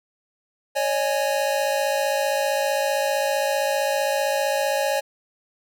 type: chord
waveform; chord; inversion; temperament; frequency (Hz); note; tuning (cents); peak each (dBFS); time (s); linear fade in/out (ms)
square; C# suspended second; none; equal with one note detuned; 554.4 / 609.8 / 830.6; C#5 / D#5 / G#5; 0 / -35 / 0; -24 / -27 / -27; 0.75-5.01; 20
effects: none